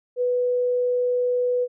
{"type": "tone", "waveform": "sine", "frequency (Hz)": 493.9, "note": "B4", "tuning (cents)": 0, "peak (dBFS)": -19, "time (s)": [0.16, 1.68], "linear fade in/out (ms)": 50, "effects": []}